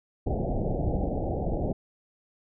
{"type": "low-pass noise", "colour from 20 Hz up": "pink", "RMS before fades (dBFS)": -28, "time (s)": [0.26, 1.73], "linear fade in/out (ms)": 10, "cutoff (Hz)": 790, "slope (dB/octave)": 96, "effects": []}